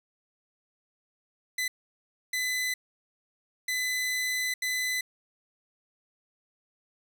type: tone bursts at uneven times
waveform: sawtooth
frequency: 2009 Hz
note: B6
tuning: 29 cents sharp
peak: -24 dBFS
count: 4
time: 1.58-1.68 / 2.33-2.74 / 3.68-4.54 / 4.62-5.01 s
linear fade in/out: 5 ms
effects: none